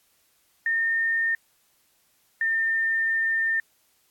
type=tone pair in turn; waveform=sine; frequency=1822 / 1806.3 Hz; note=A#6 / A6; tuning=-40 / +45 cents; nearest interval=unison; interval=15 cents; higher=first; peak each=-21 dBFS; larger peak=neither; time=0.66-1.35 / 2.41-3.6 s; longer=second; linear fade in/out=2 ms; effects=white hiss -65 dBFS RMS until 4.1 s + AAC 64 kbps